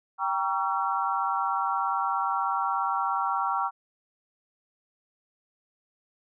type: chord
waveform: sine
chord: G diminished seventh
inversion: none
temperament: just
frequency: 784 / 940.8 / 1128.9 / 1354.7 Hz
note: G5 / Bb5 / Db6 / Fb6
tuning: 0 / +16 / +31 / +47 cents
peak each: -30 dBFS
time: 0.18-3.71 s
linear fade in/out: 50 ms
effects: none